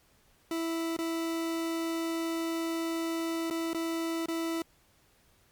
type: tone with dropouts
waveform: 40% pulse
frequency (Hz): 329.6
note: E4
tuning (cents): 0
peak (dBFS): -29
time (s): 0.51-4.62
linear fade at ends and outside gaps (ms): 2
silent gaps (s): 0.966-0.988 / 3.501-3.508 / 3.733-3.746 / 4.259-4.284
effects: pink hiss -65 dBFS RMS until 5.51 s + MP3 96 kbps